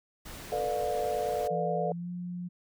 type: noise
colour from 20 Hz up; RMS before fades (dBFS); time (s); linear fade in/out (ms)
pink; -44; 0.25-1.48; 10
type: chord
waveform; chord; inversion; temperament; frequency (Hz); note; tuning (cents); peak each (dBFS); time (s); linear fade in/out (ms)
sine; B half-diminished seventh; third; just; 444.5 / 493.9 / 592.7 / 711.2; A4 / B4 / D5 / F5; +18 / 0 / +16 / +31; -34 / -35 / -33 / -32; 0.52-1.92; 2
type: tone with pitch glide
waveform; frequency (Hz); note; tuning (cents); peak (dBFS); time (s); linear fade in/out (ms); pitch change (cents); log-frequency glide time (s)
sine; 168.4 to 177.28; E3 to F3; +37 to +26; -34; 1.5-2.49; 20; +89; 1.88-2.1
effects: none